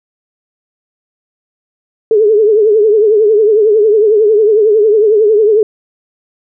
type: tone with vibrato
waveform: sine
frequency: 427.3 Hz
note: G#4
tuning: 49 cents sharp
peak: -5 dBFS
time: 2.11-5.63 s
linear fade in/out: 2 ms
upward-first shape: triangle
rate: 11 Hz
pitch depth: 110 cents each way
effects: none

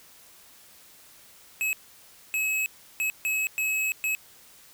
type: tone bursts at uneven times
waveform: square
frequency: 2571 Hz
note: E7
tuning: 44 cents flat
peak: -25 dBFS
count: 6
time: 1.61-1.73 / 2.34-2.66 / 3-3.1 / 3.25-3.47 / 3.58-3.92 / 4.04-4.15 s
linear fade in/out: 0 ms
effects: white hiss -53 dBFS RMS until 4.73 s

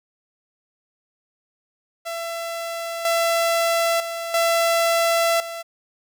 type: tone with level steps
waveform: sawtooth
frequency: 671 Hz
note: E5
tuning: 31 cents sharp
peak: -23 / -14 / -23 / -13 / -26 dBFS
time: 2.05-5.63 s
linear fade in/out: 20 ms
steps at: 3.05 / 4 / 4.34 / 5.4 s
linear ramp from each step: 2 ms
effects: none

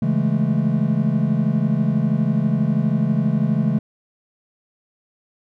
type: chord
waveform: triangle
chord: A major seventh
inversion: first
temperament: equal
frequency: 138.59 / 164.81 / 207.7 / 220 Hz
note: C#3 / E3 / G#3 / A3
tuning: 0 / 0 / 0 / 0 cents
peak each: -20 dBFS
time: 0.02-3.79 s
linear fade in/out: 5 ms
effects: none

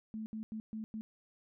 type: tone bursts at uneven times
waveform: sine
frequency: 218.7 Hz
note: A3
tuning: 10 cents flat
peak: -38 dBFS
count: 5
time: 0.14-0.26 / 0.33-0.43 / 0.52-0.6 / 0.73-0.84 / 0.94-1.01 s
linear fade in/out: 0 ms
effects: none

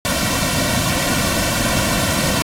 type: noise with comb filter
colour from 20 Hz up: pink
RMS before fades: -18 dBFS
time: 0.05-2.42 s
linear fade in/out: 0 ms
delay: 2.4 ms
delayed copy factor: -0.9
effects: low-pass 12000 Hz 12 dB/octave + AAC 64 kbps

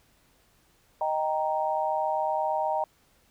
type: chord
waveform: sine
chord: Eb major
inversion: none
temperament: equal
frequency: 622.3 / 784 / 932.3 Hz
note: Eb5 / G5 / Bb5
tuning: 0 / 0 / 0 cents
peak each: -29 dBFS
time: 1.01-2.84 s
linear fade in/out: 2 ms
effects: pink hiss -64 dBFS RMS until 3.3 s

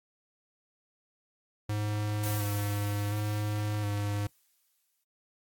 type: tone with vibrato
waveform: square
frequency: 103.83 Hz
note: G#2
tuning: in tune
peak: -30 dBFS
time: 1.69-4.27 s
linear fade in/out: 5 ms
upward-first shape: square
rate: 0.7 Hz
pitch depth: 21 cents each way
type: noise with exponential decay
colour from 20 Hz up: blue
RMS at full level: -37 dBFS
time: 2.23-5.04 s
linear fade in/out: 5 ms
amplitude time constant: 610 ms
effects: noise-tail reverb RT60 0.1 s tail -25 dB re dry + AAC 64 kbps

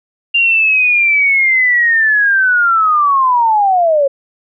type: linear sweep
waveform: sine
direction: down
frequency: 2794 to 538 Hz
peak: -8 dBFS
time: 0.34-4.08 s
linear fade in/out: 10 ms
effects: none

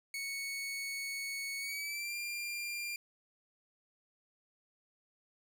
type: tone with pitch glide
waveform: sawtooth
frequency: 2217 to 2390 Hz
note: C#7 to D7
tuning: 0 to +30 cents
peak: -34 dBFS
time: 0.14-2.96 s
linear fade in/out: 2 ms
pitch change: +130 cents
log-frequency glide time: 1.59-2.16 s
effects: none

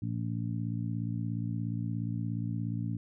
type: harmonic tone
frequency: 57 Hz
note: A#1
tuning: 38 cents flat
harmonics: 2 / 3 / 4 / 5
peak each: -33 / -37 / -39 / -41 dBFS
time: 0.02-2.97 s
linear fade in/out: 5 ms
effects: none

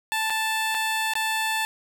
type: tone with dropouts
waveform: 15% pulse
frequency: 880 Hz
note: A5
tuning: in tune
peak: -17 dBFS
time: 0.12-1.65 s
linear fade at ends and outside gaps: 0 ms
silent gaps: 0.299-0.304 / 0.744-0.748 / 1.136-1.154 s
effects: none

